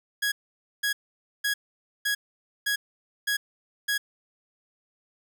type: tone bursts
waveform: sawtooth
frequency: 1661.2 Hz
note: G#6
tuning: in tune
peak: -20 dBFS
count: 7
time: 0.22-3.98 s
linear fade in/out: 10 ms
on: 100 ms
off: 510 ms
effects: none